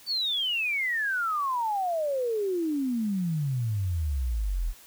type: exponential sweep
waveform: sine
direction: down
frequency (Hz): 4604 to 37.9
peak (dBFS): -25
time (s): 0.06-4.74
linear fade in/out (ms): 50
effects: white hiss -52 dBFS RMS until 4.86 s